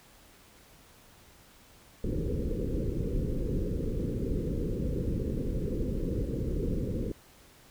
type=low-pass noise; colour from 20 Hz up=pink; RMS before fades=-31 dBFS; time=2.04-7.12 s; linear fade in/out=2 ms; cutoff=520 Hz; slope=96 dB/octave; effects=pink hiss -57 dBFS RMS until 7.7 s